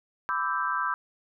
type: chord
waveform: sine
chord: E minor seventh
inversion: second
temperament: equal with one note detuned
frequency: 998.1 / 1174.7 / 1318.5 / 1568 Hz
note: B5 / D6 / E6 / G6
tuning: +18 / 0 / 0 / 0 cents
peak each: -31 dBFS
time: 0.29-0.94 s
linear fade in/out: 0 ms
effects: none